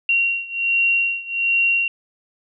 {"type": "beating tone pair", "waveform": "sine", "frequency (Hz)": [2750, 2751.3], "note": ["F7", "F7"], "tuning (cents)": [-27, -27], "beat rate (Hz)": 1.3, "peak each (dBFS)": [-19, -21], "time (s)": [0.09, 1.88], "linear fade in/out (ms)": 2, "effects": []}